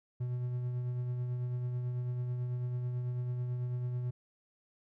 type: tone with tremolo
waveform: triangle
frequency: 123.6 Hz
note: B2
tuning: 2 cents sharp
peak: -29 dBFS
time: 0.2-4.11 s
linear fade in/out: 10 ms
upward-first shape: triangle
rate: 9.1 Hz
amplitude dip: 35%
effects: none